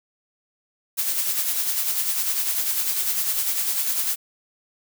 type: noise with tremolo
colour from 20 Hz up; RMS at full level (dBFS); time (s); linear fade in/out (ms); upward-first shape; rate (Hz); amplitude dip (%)
blue; -22; 0.97-4.16; 20; sine; 10; 45
effects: none